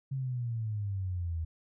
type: exponential sweep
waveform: sine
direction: down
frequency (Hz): 136.9 to 79.7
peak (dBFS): -31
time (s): 0.11-1.45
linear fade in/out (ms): 10
effects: none